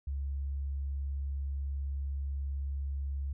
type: tone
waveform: sine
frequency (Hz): 69.3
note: C#2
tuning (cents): 0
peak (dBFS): -32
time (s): 0.07-3.33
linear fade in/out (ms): 5
effects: none